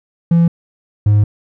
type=tone pair in turn; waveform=triangle; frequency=168.9 / 104.22 Hz; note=E3 / G#2; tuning=+42 / +7 cents; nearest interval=minor sixth; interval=835 cents; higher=first; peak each=-5 dBFS; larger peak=neither; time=0.31-0.48 / 1.06-1.24 s; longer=second; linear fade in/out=5 ms; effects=tanh soft clip ceiling -1 dBFS